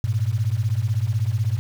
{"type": "beating tone pair", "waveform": "sine", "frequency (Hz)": [101.3, 117.3], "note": ["G#2", "A#2"], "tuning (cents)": [-43, 11], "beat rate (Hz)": 16, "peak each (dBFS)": -22, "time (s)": [0.04, 1.59], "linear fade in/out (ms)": 0, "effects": ["7-bit"]}